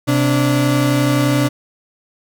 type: tone pair together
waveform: 35% pulse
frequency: 129.18 / 290 Hz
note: C3 / D4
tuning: -22 / -22 cents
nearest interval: octave + major second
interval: 1400 cents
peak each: -14 dBFS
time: 0.07-1.49 s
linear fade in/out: 20 ms
effects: none